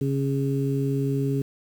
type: harmonic tone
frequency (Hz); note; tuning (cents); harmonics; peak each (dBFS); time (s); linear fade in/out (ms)
137.5; C#3; -14; 1 / 2 / 3; -24 / -27 / -29; 0.01-1.42; 5
effects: 8-bit